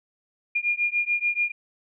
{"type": "beating tone pair", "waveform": "sine", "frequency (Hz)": [2414, 2420.9], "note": ["D7", "D#7"], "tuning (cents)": [47, -48], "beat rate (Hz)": 6.9, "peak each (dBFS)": -25, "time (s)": [0.55, 1.52], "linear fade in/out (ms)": 10, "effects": []}